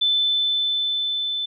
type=tone with level ramp; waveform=sine; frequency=3520 Hz; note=A7; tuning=in tune; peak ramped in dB=-16 to -23 dBFS; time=0.01-1.46 s; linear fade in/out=10 ms; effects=none